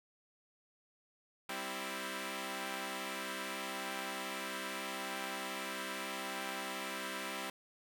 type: chord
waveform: 5% pulse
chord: C major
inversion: second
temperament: equal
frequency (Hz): 196 / 261.6 / 329.6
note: G3 / C4 / E4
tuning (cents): 0 / 0 / 0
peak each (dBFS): -32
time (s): 1.49-7.5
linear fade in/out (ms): 2
effects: none